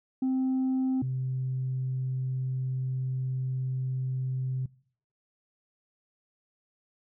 sine tone pair in turn, 260.9 / 129.77 Hz, C4 / C3, -5 / -14 cents, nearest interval octave, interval 1209 cents, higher first, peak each -22 / -27 dBFS, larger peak first, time 0.22-1.02 / 1.02-4.66 s, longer second, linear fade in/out 5 ms, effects noise-tail reverb RT60 0.6 s tail -24 dB re dry + tanh soft clip ceiling -23 dBFS

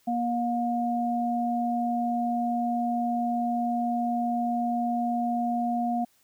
sine tone pair together, 238.3 / 714 Hz, A#3 / F5, +38 / +38 cents, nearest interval octave + perfect fifth, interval 1900 cents, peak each -27 dBFS, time 0.07-6.05 s, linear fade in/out 10 ms, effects white hiss -65 dBFS RMS until 6.23 s

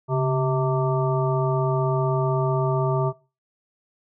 harmonic tone with a mistuned harmonic, 129.7 Hz, C3, 15 cents flat, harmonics 1 / 3 / 5 / 7 / 9, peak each -21 / -26 / -28 / -29 / -31 dBFS, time 0.08-3.13 s, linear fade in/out 50 ms, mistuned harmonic 1, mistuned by +95 cents, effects noise-tail reverb RT60 0.3 s tail -19 dB re dry

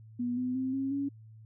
sine tone with pitch steps, 243.3 / 251.9 / 260.8 / 270 / 279.5 Hz, B3 / B3 / C4 / C#4 / C#4, -26 / +34 / -5 / -45 / +14 cents, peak -29 dBFS, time 0.19-1.09 s, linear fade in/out 10 ms, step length 180 ms, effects added 110 Hz sine -49 dBFS peak until 1.45 s

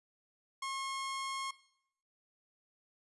sawtooth tone, 1080 Hz, C#6, 45 cents flat, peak -33 dBFS, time 0.62-1.51 s, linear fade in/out 5 ms, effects noise-tail reverb RT60 0.7 s tail -18 dB re dry + resampled to 24000 Hz

